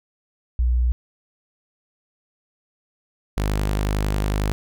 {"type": "tone pair in turn", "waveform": ["sine", "sawtooth"], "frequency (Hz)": [60.7, 51.04], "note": ["B1", "G#1"], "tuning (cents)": [-29, -29], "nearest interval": "minor third", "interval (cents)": 300, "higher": "first", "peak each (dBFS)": -16, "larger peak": "neither", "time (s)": [[0.59, 0.92], [3.37, 4.52]], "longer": "second", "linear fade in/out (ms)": 0, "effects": []}